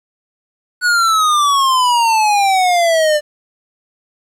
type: exponential sweep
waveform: square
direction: down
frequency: 1480 to 590 Hz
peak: -11 dBFS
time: 0.81-3.21 s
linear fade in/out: 50 ms
effects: low-pass 10000 Hz 12 dB/octave + 8-bit

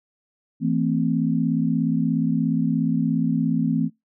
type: chord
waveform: sine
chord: A minor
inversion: second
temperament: equal with one note detuned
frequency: 164.81 / 224.6 / 261.6 Hz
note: E3 / A3 / C4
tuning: 0 / +36 / 0 cents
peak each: -23 dBFS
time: 0.6-3.9 s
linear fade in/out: 50 ms
effects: noise-tail reverb RT60 0.2 s tail -26 dB re dry

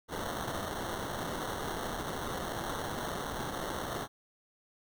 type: noise with sample-and-hold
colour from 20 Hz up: blue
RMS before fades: -37 dBFS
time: 0.08-4.08 s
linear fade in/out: 50 ms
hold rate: 2450 Hz
effects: none

